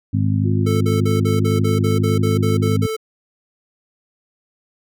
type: harmonic tone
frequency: 51.8 Hz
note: G#1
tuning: 4 cents flat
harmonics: 2 / 3 / 4 / 5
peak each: -17 / -22 / -23 / -23 dBFS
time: 0.13-2.87 s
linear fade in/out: 10 ms
type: tone with tremolo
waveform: sine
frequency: 353.7 Hz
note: F4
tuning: 22 cents sharp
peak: -24 dBFS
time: 0.44-2.69 s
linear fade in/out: 20 ms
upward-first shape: triangle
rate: 7.3 Hz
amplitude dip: 35%
type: tone bursts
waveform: square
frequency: 440 Hz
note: A4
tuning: in tune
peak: -22 dBFS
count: 12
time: 0.66-2.966 s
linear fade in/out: 10 ms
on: 150 ms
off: 46 ms
effects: none